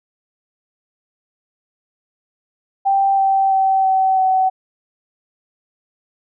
sine tone with pitch steps, 784 / 776.8 / 769.6 / 762.6 / 755.5 Hz, G5 / G5 / G5 / G5 / F#5, 0 / -16 / -32 / -48 / +36 cents, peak -12 dBFS, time 2.85-4.5 s, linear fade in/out 20 ms, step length 330 ms, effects none

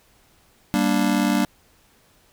square chord, G minor, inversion none, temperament just, 196 / 235.2 / 294 Hz, G3 / Bb3 / D4, 0 / +16 / +2 cents, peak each -23 dBFS, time 0.74-1.45 s, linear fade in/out 0 ms, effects pink hiss -58 dBFS RMS until 2.32 s

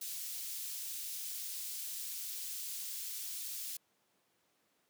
white high-pass noise, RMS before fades -42 dBFS, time 0.01-3.77 s, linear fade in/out 5 ms, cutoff 3800 Hz, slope 12 dB/octave, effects pink hiss -75 dBFS RMS until 4.89 s + high-pass 200 Hz 12 dB/octave

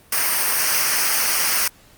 white noise with comb filter, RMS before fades -19 dBFS, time 0.12-1.68 s, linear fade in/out 5 ms, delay 0.27 ms, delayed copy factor -0.7, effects pink hiss -51 dBFS RMS until 1.97 s + Opus 32 kbps

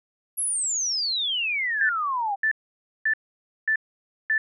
sine exponential sweep, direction down, 11450 to 771 Hz, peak -23 dBFS, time 0.37-2.36 s, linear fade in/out 20 ms
sine tone bursts, 1760 Hz, A6, in tune, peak -19 dBFS, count 5, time 1.81-4.38 s, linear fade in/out 2 ms, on 82 ms, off 540 ms
effects none

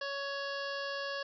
harmonic tone, 558 Hz, C#5, 11 cents sharp, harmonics 1 / 2 / 3 / 5 / 6 / 7 / 8 / 9 / 10, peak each -39 / -43 / -40 / -47 / -49 / -55 / -47 / -49 / -56 dBFS, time 0.01-1.23 s, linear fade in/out 5 ms, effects none

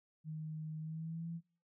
sine tone with pitch glide, 156.1 to 167.3 Hz, D#3 to E3, +6 to +26 cents, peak -40 dBFS, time 0.24-1.41 s, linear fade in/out 50 ms, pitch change +120 cents, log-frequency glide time 0.79-1.29 s, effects noise-tail reverb RT60 0.4 s tail -20 dB re dry

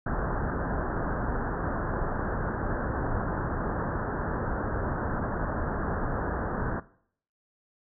pink low-pass noise, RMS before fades -30 dBFS, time 0.06-6.8 s, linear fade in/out 5 ms, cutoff 1700 Hz, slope 96 dB/octave, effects noise-tail reverb RT60 0.6 s tail -19 dB re dry

